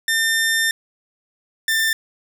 sawtooth tone pair in turn, 1800 / 1787.6 Hz, A6 / A6, +39 / +27 cents, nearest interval unison, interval 12 cents, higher first, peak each -13 dBFS, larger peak neither, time 0.08-0.71 / 1.68-1.93 s, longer first, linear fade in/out 2 ms, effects none

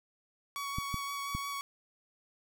sawtooth tone with vibrato, 1124 Hz, C#6, 24 cents sharp, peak -32 dBFS, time 0.56-1.61 s, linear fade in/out 0 ms, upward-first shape sine, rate 5.7 Hz, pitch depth 13 cents each way
clicks, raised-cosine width 5 ms, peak -23 dBFS, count 3, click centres 0.785 / 0.943 / 1.35 s
effects none

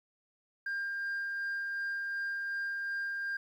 sine tone with tremolo, 1600 Hz, G6, 35 cents sharp, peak -30 dBFS, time 0.66-3.37 s, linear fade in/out 5 ms, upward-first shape sine, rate 2.7 Hz, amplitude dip 25%, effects tanh soft clip ceiling -31 dBFS + 11-bit

